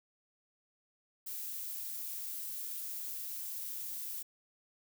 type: noise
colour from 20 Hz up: violet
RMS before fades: -41 dBFS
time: 1.26-4.23 s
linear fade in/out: 10 ms
effects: none